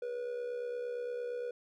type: tone with amplitude modulation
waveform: triangle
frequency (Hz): 486.1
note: B4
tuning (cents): -28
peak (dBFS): -31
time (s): 0.02-1.51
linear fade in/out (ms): 5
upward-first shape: sine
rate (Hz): 68.7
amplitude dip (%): 55
effects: none